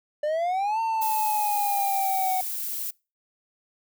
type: exponential two-way sweep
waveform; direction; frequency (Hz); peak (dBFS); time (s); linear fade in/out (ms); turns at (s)
triangle; up then down; 588 to 907 to 742; -21; 0.23-2.41; 5; 0.8
type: noise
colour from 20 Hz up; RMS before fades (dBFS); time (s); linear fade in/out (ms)
violet; -31; 1.01-2.91; 10
effects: noise-tail reverb RT60 0.3 s tail -25 dB re dry